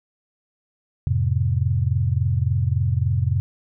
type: chord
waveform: sine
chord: F major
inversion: none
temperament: equal with one note detuned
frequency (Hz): 87.31 / 107.24 / 130.81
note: F2 / A2 / C3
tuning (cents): 0 / -44 / 0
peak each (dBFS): -22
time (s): 1.07-3.4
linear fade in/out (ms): 0
effects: none